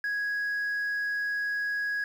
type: tone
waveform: sine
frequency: 1661.2 Hz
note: G#6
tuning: in tune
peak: -25 dBFS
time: 0.04-2.04 s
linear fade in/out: 2 ms
effects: tanh soft clip ceiling -26 dBFS + 9-bit